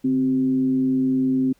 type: tone with frequency modulation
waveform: sine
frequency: 261.6 Hz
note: C4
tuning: in tune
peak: -17 dBFS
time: 0.04-1.53 s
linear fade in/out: 10 ms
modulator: 120 Hz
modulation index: 0.32
effects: pink hiss -62 dBFS RMS until 1.59 s